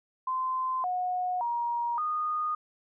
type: tone with pitch steps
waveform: sine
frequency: 1034 / 728 / 947 / 1231 Hz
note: C6 / F#5 / A#5 / D#6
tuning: -21 / -28 / +27 / -19 cents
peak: -27 dBFS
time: 0.27-2.55 s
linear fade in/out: 5 ms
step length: 570 ms
effects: none